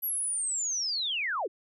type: linear sweep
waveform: sine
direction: down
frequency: 11840 to 285.5 Hz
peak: -28 dBFS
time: 0.02-1.48 s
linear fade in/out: 20 ms
effects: none

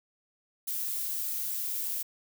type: noise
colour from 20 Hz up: violet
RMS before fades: -33 dBFS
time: 0.67-2.03 s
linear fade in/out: 10 ms
effects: none

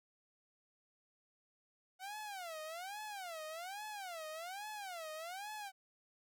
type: tone with vibrato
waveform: sawtooth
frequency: 729 Hz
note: F#5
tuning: 26 cents flat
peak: -40 dBFS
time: 1.99-5.72 s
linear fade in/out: 50 ms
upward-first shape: sine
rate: 1.2 Hz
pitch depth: 280 cents each way
effects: none

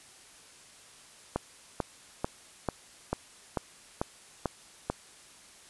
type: click train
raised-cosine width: 1 ms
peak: -14 dBFS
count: 9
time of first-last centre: 1.36-4.9 s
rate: 2.26 Hz
effects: white hiss -54 dBFS RMS until 5.69 s + resampled to 24000 Hz

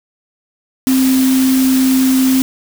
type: tone in noise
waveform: sine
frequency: 261.6 Hz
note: C4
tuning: in tune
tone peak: -9 dBFS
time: 0.87-2.42 s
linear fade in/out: 0 ms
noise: white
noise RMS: -22 dBFS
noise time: 0.87-2.42 s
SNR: +10 dB
effects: none

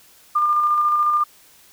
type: tone with tremolo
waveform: sine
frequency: 1200 Hz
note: D6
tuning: 37 cents sharp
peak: -14 dBFS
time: 0.35-1.24 s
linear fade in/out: 10 ms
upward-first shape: square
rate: 14 Hz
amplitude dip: 25%
effects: white hiss -51 dBFS RMS until 1.72 s

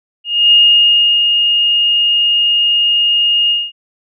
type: tone with ADSR envelope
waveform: sine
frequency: 2846 Hz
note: F7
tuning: 32 cents sharp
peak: -4 dBFS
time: 0.24-3.72 s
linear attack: 280 ms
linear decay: 700 ms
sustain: -5 dB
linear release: 220 ms
effects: none

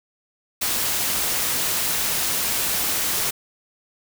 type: noise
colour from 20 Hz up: white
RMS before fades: -23 dBFS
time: 0.61-3.31 s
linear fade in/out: 10 ms
effects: none

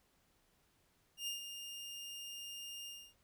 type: tone with ADSR envelope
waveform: sawtooth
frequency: 2817 Hz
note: F7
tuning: 14 cents sharp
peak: -34 dBFS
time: 1.17-3.14 s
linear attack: 100 ms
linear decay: 130 ms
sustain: -8 dB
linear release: 270 ms
effects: pink hiss -74 dBFS RMS until 3.23 s

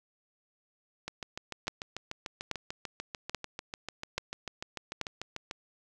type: two click trains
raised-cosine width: 0.2 ms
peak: -14 / -20 dBFS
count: 5 / 31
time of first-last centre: 1.68-5.013 / 1.08-5.511 s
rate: 1.2 / 6.77 Hz
effects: none

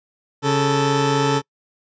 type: tone pair together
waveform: 20% pulse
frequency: 138.72 / 440 Hz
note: C#3 / A4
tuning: +2 / 0 cents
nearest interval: octave + minor sixth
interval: 1998 cents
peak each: -14 dBFS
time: 0.42-1.42 s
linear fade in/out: 50 ms
effects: noise-tail reverb RT60 0.1 s tail -26 dB re dry + resampled to 16000 Hz

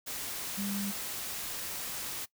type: tone in noise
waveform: sine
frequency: 200 Hz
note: G3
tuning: 35 cents sharp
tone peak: -33 dBFS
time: 0.57-0.92 s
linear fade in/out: 20 ms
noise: white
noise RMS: -38 dBFS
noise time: 0.06-2.26 s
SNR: +2 dB
effects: noise-tail reverb RT60 0.1 s tail -20 dB re dry

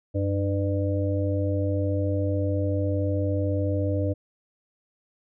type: harmonic tone with a mistuned harmonic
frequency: 99.8 Hz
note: G2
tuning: 32 cents sharp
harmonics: 1 / 3 / 5 / 6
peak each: -24 / -29 / -31 / -32 dBFS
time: 0.14-4.14 s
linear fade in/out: 20 ms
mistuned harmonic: 1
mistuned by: -81 cents
effects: none

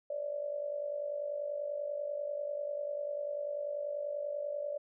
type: tone with amplitude modulation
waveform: sine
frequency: 582 Hz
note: D5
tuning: 16 cents flat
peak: -31 dBFS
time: 0.1-4.78 s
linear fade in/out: 5 ms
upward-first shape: sine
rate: 50.2 Hz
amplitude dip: 70%
effects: none

